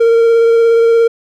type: tone with vibrato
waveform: triangle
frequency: 460.6 Hz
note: A#4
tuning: 21 cents flat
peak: -4 dBFS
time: 0-1.08 s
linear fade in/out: 10 ms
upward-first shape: sine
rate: 17 Hz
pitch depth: 13 cents each way
effects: none